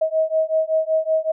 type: beating tone pair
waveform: sine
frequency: 633 / 638.3 Hz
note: D#5 / D#5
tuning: +30 / +44 cents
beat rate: 5.3 Hz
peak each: -20 dBFS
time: 0.01-1.32 s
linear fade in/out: 10 ms
effects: none